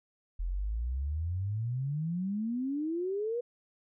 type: exponential sweep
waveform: sine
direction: up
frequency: 41.11 to 491.3 Hz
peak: -30 dBFS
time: 0.39-3.41 s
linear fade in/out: 10 ms
effects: none